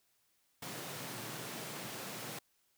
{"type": "high-pass noise", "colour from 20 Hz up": "pink", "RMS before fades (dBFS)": -44, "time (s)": [0.62, 2.39], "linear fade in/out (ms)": 5, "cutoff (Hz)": 110, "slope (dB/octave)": 96, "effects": ["white hiss -75 dBFS RMS until 2.77 s"]}